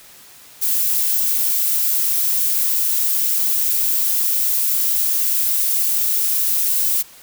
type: noise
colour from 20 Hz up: violet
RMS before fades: -18 dBFS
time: 0.61-7.03 s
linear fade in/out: 20 ms
effects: white hiss -44 dBFS RMS until 7.22 s